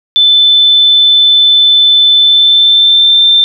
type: tone with pitch glide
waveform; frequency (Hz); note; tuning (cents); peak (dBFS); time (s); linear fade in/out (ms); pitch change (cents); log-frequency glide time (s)
sine; 3520 to 3571; A7 to A7; 0 to +25; -3; 0.16-3.44; 0; +25; 2.16-3.25
effects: none